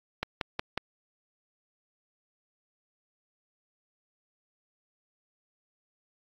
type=click train; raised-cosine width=0.3 ms; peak=-13 dBFS; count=4; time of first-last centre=0.23-0.776 s; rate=5.49 Hz; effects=AAC 48 kbps